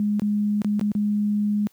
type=tone with dropouts; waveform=sine; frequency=207.7 Hz; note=G#3; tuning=in tune; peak=-19 dBFS; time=0-1.67 s; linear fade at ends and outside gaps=0 ms; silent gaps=0.196-0.219 / 0.618-0.646 / 0.795-0.812 / 0.917-0.951 s; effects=white hiss -61 dBFS RMS until 1.72 s + high-pass 100 Hz 12 dB/octave